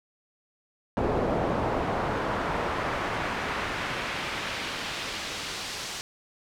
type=noise with band-pass filter sweep; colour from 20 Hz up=brown; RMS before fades=-30 dBFS; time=0.97-6.01 s; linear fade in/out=0 ms; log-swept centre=550 to 5600 Hz; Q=0.9; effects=none